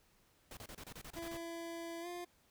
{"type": "noise bursts", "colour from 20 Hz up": "pink", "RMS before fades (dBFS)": -50, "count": 10, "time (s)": [0.51, 1.371], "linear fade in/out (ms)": 2, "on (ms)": 60, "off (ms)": 29}
{"type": "tone with pitch glide", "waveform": "25% pulse", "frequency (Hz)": [335.3, 351.4], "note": ["E4", "F4"], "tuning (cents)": [30, 11], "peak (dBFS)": -39, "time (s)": [1.16, 2.25], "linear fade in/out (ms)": 10, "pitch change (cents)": 81, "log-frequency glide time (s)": [2.01, 2.07]}
{"effects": ["pink hiss -71 dBFS RMS until 2.5 s"]}